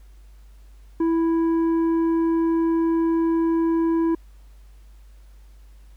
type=tone with tanh clipping; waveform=triangle; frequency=329.6 Hz; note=E4; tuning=in tune; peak=-19 dBFS; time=1-4.15 s; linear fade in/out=5 ms; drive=11 dB; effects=added 50 Hz sine -44 dBFS peak until 5.96 s + pink hiss -62 dBFS RMS until 5.96 s